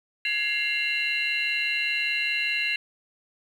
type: tone cluster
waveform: sine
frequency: 1679 / 2111 / 2740 / 2885 / 4039 Hz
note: G#6 / C7 / F7 / F#7 / B7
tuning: +18 / +15 / -34 / -44 / +38 cents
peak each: -34 / -28 / -26 / -34 / -34 dBFS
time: 0.25-2.76 s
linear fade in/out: 2 ms
effects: tanh soft clip ceiling -14 dBFS + 9-bit